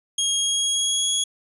20% pulse tone with pitch glide, 3270 to 3335 Hz, G#7 to G#7, -28 to +7 cents, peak -14 dBFS, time 0.18-1.24 s, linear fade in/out 5 ms, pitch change +35 cents, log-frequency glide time 0.36-1.11 s, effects resampled to 24000 Hz

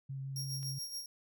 sine tone with vibrato, 135.3 Hz, C#3, 42 cents flat, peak -38 dBFS, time 0.09-0.79 s, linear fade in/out 10 ms, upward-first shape sine, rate 6.3 Hz, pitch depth 11 cents each way
sawtooth tone with tremolo, 5588 Hz, F8, in tune, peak -35 dBFS, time 0.36-1.06 s, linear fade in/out 2 ms, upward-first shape sine, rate 7 Hz, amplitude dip 60%
click, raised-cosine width 0.2 ms, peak -39 dBFS, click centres 0.63 s
effects none

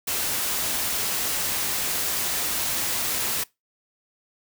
white noise, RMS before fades -26 dBFS, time 0.07-3.44 s, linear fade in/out 10 ms, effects noise-tail reverb RT60 0.2 s tail -22 dB re dry

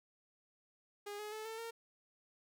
sawtooth tone with pitch steps, 410 / 421.8 / 433.9 / 446.3 / 459.1 Hz, G#4 / G#4 / A4 / A4 / A#4, -22 / +27 / -24 / +25 / -26 cents, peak -39 dBFS, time 1.06-1.71 s, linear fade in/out 10 ms, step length 130 ms, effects none

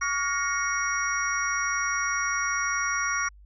sine tone cluster, 1128 / 1418 / 1864 / 2205 / 5700 Hz, C#6 / F6 / A#6 / C#7 / F8, +30 / +26 / -1 / -10 / +34 cents, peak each -30 / -29 / -32 / -33 / -32 dBFS, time 0.01-3.29 s, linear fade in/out 10 ms, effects added 50 Hz sine -48 dBFS peak until 3.45 s

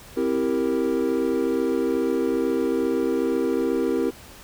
triangle chord, C dominant seventh, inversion none, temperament equal, 261.6 / 329.6 / 392 / 466.2 Hz, C4 / E4 / G4 / Bb4, 0 / 0 / 0 / 0 cents, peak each -24 dBFS, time 0.16-4.11 s, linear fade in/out 20 ms, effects pink hiss -45 dBFS RMS until 4.43 s

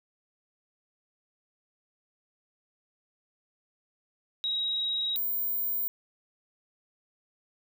sine tone pair in turn, 3819 / 15188 Hz, A#7 / A#9, +41 / +31 cents, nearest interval 2 octaves, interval 2390 cents, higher second, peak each -27 dBFS, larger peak neither, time 4.44-5.16 / 5.16-5.88 s, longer neither, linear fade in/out 0 ms, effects 11-bit

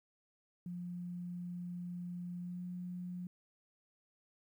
sine tone with pitch glide, 176.5 to 178.86 Hz, F3 to F3, +19 to +42 cents, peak -40 dBFS, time 0.66-3.27 s, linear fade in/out 2 ms, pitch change +23 cents, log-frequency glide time 2.4-2.62 s, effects 12-bit

